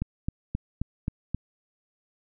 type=click train; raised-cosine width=5 ms; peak=-15 dBFS; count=6; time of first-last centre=0.02-1.346 s; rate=3.77 Hz; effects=none